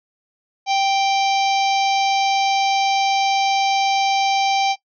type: harmonic tone with a mistuned harmonic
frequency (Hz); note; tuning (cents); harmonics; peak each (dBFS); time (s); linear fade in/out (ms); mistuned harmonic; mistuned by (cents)
784; G5; 0; 1 / 3 / 4 / 5 / 6 / 7 / 8; -16 / -26 / -28 / -30 / -32 / -33 / -34; 0.66-4.76; 50; 6; +15
effects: noise-tail reverb RT60 0.1 s tail -18 dB re dry